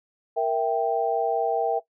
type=chord; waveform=sine; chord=E diminished; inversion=second; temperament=equal; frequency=466.2 / 659.3 / 784 Hz; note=Bb4 / E5 / G5; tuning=0 / 0 / 0 cents; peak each=-25 dBFS; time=0.36-1.8 s; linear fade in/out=20 ms; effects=noise-tail reverb RT60 0.1 s tail -17 dB re dry